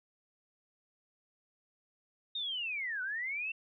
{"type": "linear two-way sweep", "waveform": "sine", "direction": "down then up", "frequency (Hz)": [3729, 1460, 2714], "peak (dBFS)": -34, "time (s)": [2.35, 3.52], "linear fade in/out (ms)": 5, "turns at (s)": 3.02, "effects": []}